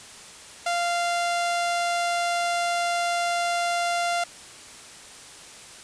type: tone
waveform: sawtooth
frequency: 694 Hz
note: F5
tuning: 11 cents flat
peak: -19 dBFS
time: 0.66-4.24 s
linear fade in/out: 5 ms
effects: white hiss -44 dBFS RMS until 5.83 s + resampled to 22050 Hz